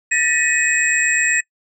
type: tone cluster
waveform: sine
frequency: 1784 / 1932 / 2530 / 7600 Hz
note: A6 / B6 / D#7 / A#8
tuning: +23 / -39 / +28 / +33 cents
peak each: -20 dBFS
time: 0.11-1.41 s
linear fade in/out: 10 ms
effects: noise-tail reverb RT60 0.1 s tail -24 dB re dry